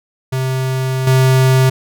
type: tone with level steps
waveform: square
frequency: 130.8 Hz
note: C3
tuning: in tune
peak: -16 / -9 dBFS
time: 0.32-1.7 s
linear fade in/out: 10 ms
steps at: 1.07 s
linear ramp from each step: 2 ms
effects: none